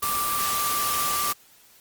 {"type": "tone in noise", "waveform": "sine", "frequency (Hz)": 1174.7, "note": "D6", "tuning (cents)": 0, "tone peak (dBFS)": -26, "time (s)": [0.02, 1.33], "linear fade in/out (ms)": 10, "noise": "white", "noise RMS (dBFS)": -27, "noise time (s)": [0.02, 1.33], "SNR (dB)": -2, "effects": ["white hiss -55 dBFS RMS until 1.8 s", "Opus 24 kbps"]}